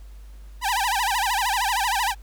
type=tone with vibrato; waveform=sawtooth; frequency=880 Hz; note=A5; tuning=in tune; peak=-17 dBFS; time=0.61-2.15 s; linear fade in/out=50 ms; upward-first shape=sine; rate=13 Hz; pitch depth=230 cents each way; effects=added 50 Hz sine -39 dBFS peak until 2.22 s + pink hiss -58 dBFS RMS until 2.22 s